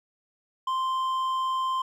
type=tone with hard clipping; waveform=sine; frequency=1044 Hz; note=C6; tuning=4 cents flat; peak=-26 dBFS; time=0.67-1.82 s; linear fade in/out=5 ms; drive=5 dB; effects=none